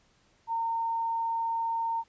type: tone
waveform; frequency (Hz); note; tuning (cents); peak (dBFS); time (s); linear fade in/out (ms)
sine; 915; A#5; -32; -27; 0.47-2.04; 50
effects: pink hiss -66 dBFS RMS until 2.08 s + resampled to 16000 Hz